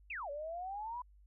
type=exponential two-way sweep; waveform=sine; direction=down then up; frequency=2794 to 559 to 1005 Hz; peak=-39 dBFS; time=0.1-1.02 s; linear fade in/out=5 ms; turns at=0.3 s; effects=added 50 Hz sine -59 dBFS peak until 1.26 s

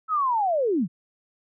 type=linear sweep; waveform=sine; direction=down; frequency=1318.5 to 143.8 Hz; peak=-20 dBFS; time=0.08-0.88 s; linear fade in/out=50 ms; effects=none

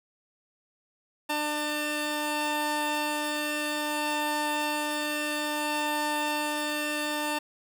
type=tone pair together; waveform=15% pulse; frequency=299 / 897.6 Hz; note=D4 / A5; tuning=+31 / +34 cents; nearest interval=octave + perfect fifth; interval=1903 cents; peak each=-24 dBFS; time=1.29-7.39 s; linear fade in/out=10 ms; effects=none

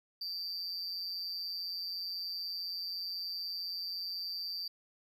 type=tone with amplitude modulation; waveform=triangle; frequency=4689 Hz; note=D8; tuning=4 cents flat; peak=-32 dBFS; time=0.21-4.68 s; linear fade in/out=5 ms; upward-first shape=sine; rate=179 Hz; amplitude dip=75%; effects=none

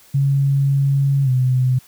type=tone with pitch glide; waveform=sine; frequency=138.59 to 127.82 Hz; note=C#3 to C3; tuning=0 to -40 cents; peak=-13 dBFS; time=0.14-1.79 s; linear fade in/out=10 ms; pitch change=-140 cents; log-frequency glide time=1.24-1.29 s; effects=white hiss -49 dBFS RMS until 1.87 s

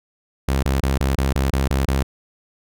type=tone bursts; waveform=sawtooth; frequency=67.4 Hz; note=C#2; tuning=48 cents flat; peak=-13 dBFS; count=9; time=0.48-2.03 s; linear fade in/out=5 ms; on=150 ms; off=25 ms; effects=none

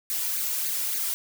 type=noise with flanger; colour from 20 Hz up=blue; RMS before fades=-28 dBFS; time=0.1-1.14 s; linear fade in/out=0 ms; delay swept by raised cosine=0.45 to 2.15 ms; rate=3.5 Hz; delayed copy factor=+0.65; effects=none

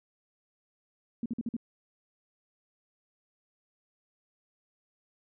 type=tone bursts; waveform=sine; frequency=233.1 Hz; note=A#3; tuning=in tune; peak=-29 dBFS; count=5; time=1.23-1.566 s; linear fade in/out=2 ms; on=28 ms; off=49 ms; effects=none

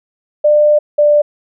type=tone pair in turn; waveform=sine; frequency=597 / 591.2 Hz; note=D5 / D5; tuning=+28 / +11 cents; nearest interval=unison; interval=17 cents; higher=first; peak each=-6 dBFS; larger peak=neither; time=0.44-0.79 / 0.98-1.22 s; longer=first; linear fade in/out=10 ms; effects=none

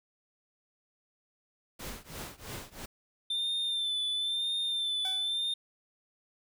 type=noise with tremolo; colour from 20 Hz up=pink; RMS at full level=-39 dBFS; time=1.79-2.86 s; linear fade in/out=10 ms; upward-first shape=triangle; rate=3 Hz; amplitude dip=95%
type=tone with vibrato; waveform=triangle; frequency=3562 Hz; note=A7; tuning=21 cents sharp; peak=-28 dBFS; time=3.3-5.54 s; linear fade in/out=5 ms; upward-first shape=sine; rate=0.99 Hz; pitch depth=42 cents each way
type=tone with exponential decay; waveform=sawtooth; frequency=756 Hz; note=F#5; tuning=37 cents sharp; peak=-34 dBFS; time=5.05-5.41 s; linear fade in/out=1 ms; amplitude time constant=77 ms
effects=none

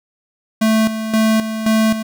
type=tone with tremolo; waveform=square; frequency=220 Hz; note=A3; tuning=in tune; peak=-12 dBFS; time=0.61-2.03 s; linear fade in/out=10 ms; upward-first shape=square; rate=1.9 Hz; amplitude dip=65%; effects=none

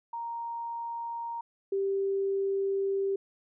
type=tone pair in turn; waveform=sine; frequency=932.3 / 392 Hz; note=A#5 / G4; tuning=0 / 0 cents; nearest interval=octave + minor third; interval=1500 cents; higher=first; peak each=-33 / -26 dBFS; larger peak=second; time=0.13-1.41 / 1.72-3.16 s; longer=second; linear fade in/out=5 ms; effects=none

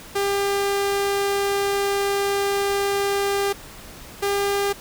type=tone pair in turn; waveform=sawtooth; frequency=399.2 / 401 Hz; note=G4 / G4; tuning=+32 / +39 cents; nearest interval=unison; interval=7 cents; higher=second; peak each=-16 dBFS; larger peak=neither; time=0.15-3.53 / 4.22-4.73 s; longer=first; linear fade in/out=10 ms; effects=pink hiss -41 dBFS RMS until 4.8 s

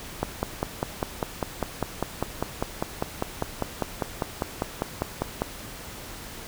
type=click train; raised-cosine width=1 ms; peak=-10 dBFS; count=27; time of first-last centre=0.23-5.42 s; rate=5.01 Hz; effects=pink hiss -40 dBFS RMS until 6.47 s

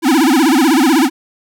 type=tone with vibrato; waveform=square; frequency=289.7 Hz; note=D4; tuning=24 cents flat; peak=-9 dBFS; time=0.02-1.1 s; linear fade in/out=50 ms; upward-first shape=sine; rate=16 Hz; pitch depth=270 cents each way; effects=none

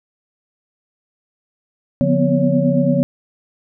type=tone cluster; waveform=sine; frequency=146.4 / 178.9 / 243.3 / 252.3 / 560 Hz; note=D3 / F3 / B3 / B3 / C#5; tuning=-5 / +42 / -26 / +37 / +18 cents; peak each=-19 dBFS; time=2.01-3.03 s; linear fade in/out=0 ms; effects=none

